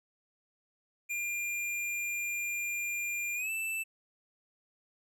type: tone with pitch glide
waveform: square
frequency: 2400 to 2648 Hz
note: D7 to E7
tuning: +37 to +7 cents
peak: -33 dBFS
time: 1.09-3.84 s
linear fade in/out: 20 ms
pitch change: +170 cents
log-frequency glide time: 3.35-3.5 s
effects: none